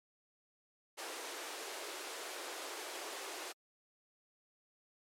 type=high-pass noise; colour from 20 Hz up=pink; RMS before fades=-44 dBFS; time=0.97-3.53 s; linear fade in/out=20 ms; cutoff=330 Hz; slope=48 dB/octave; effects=low-pass 11000 Hz 12 dB/octave + MP3 96 kbps